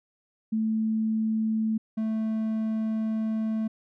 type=tone pair in turn; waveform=sine / triangle; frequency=220 / 220 Hz; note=A3 / A3; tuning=0 / 0 cents; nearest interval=unison; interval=0 cents; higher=neither; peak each=-23 dBFS; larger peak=neither; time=0.52-1.78 / 1.97-3.68 s; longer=second; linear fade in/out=10 ms; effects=none